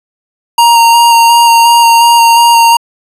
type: tone with vibrato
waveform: square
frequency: 932.3 Hz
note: A#5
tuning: in tune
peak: -3 dBFS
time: 0.58-2.77 s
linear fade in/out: 5 ms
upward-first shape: square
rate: 2.8 Hz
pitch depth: 12 cents each way
effects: resampled to 32000 Hz + 7-bit